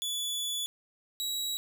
sawtooth tone pair in turn, 3440 / 3877 Hz, A7 / B7, -40 / -33 cents, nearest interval major second, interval 207 cents, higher second, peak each -28 dBFS, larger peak neither, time 0.02-0.66 / 1.2-1.57 s, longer first, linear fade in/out 0 ms, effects none

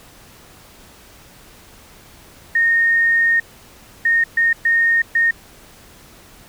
sine tone bursts at uneven times, 1844 Hz, A#6, 19 cents flat, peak -12 dBFS, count 5, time 2.55-3.4 / 4.05-4.24 / 4.37-4.53 / 4.65-5.02 / 5.15-5.31 s, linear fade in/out 5 ms, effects pink hiss -45 dBFS RMS until 6.48 s

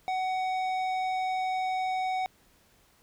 triangle tone with tanh clipping, 748 Hz, F#5, 19 cents sharp, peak -29 dBFS, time 0.08-2.26 s, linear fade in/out 0 ms, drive 16 dB, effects pink hiss -63 dBFS RMS until 3.02 s

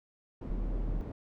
white low-pass noise, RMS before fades -41 dBFS, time 0.41-1.12 s, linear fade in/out 5 ms, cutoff 270 Hz, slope 12 dB/octave
sine tone, 40.28 Hz, E1, 39 cents flat, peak -30 dBFS, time 0.5-1.01 s, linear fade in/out 0 ms
effects none

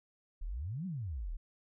sine exponential two-way sweep, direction up then down, 32.14 to 197.6 to 32.14 Hz, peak -36 dBFS, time 0.41-1.37 s, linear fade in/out 10 ms, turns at 0.86 s, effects none

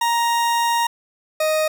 40% pulse tone pair in turn, 936 / 622.9 Hz, A#5 / D#5, +7 / +2 cents, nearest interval perfect fifth, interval 705 cents, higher first, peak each -16 dBFS, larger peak neither, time 0.01-0.87 / 1.4-1.68 s, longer first, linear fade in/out 5 ms, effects none

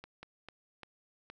slowing click train, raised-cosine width 0.3 ms, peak -30 dBFS, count 5, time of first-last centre 0.04-1.3 s, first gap 190 ms, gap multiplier 1.35, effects none

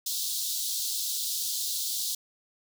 pink high-pass noise, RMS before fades -31 dBFS, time 0.06-2.15 s, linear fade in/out 5 ms, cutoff 3600 Hz, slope 48 dB/octave, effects none

